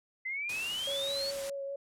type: exponential sweep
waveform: sine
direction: up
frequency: 2029 to 4518 Hz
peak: -33 dBFS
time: 0.25-1.31 s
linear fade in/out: 10 ms
type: noise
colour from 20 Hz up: white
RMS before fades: -41 dBFS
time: 0.49-1.5 s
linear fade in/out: 5 ms
type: tone with vibrato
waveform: sine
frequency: 554.4 Hz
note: C#5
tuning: in tune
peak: -35 dBFS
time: 0.87-1.76 s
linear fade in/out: 5 ms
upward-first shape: triangle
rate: 4.9 Hz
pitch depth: 16 cents each way
effects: low-pass 10000 Hz 12 dB/octave